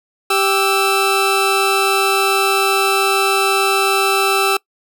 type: tone pair together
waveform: 20% pulse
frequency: 392 / 1318.5 Hz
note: G4 / E6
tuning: 0 / 0 cents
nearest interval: octave + major sixth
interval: 2100 cents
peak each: -11 dBFS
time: 0.3-4.57 s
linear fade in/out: 5 ms
effects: noise-tail reverb RT60 0.1 s tail -23 dB re dry